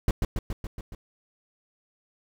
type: noise with echo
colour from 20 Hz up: brown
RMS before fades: -21 dBFS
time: 0.08-0.11 s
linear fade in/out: 2 ms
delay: 140 ms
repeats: 6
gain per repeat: -3 dB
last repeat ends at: 0.95 s
effects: none